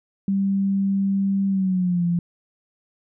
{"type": "tone with pitch glide", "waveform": "sine", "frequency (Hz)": [196, 172.61], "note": ["G3", "F3"], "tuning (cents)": [0, -20], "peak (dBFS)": -18, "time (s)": [0.28, 2.19], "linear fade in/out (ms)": 2, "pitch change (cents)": -220, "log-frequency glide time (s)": [1.48, 2.05], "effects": []}